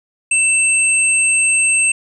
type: tone pair together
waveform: sine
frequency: 2659 / 8330 Hz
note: E7 / C9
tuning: +14 / -9 cents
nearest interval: octave + minor sixth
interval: 1977 cents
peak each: -14 dBFS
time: 0.31-1.92 s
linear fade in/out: 5 ms
effects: none